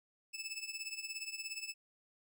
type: tone with tremolo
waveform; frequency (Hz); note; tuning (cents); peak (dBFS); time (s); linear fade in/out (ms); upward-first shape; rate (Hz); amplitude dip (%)
20% pulse; 2622; E7; -10; -33; 0.33-1.74; 20; triangle; 17; 85
effects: none